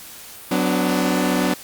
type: chord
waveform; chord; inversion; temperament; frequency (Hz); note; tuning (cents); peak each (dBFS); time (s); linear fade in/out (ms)
sawtooth; B minor; second; equal with one note detuned; 185 / 251.8 / 293.7; F#3 / B3 / D4; 0 / +34 / 0; -18; 0.51-1.54; 5
effects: white hiss -39 dBFS RMS until 1.63 s + Opus 48 kbps